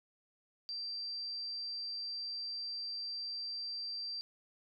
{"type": "tone", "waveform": "sine", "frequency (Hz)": 4699, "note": "D8", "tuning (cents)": 0, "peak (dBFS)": -38, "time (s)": [0.69, 4.21], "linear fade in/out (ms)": 0, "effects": []}